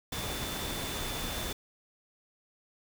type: tone in noise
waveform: sine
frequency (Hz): 3520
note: A7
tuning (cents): 0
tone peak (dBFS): -42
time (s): 0.12-1.53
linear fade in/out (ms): 5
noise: pink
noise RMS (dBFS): -36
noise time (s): 0.12-1.53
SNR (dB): -9
effects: none